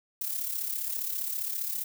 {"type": "noise with amplitude modulation", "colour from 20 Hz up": "violet", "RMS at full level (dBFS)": -30, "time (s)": [0.21, 1.84], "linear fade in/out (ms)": 5, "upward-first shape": "sine", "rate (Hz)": 35, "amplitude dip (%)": 60, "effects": []}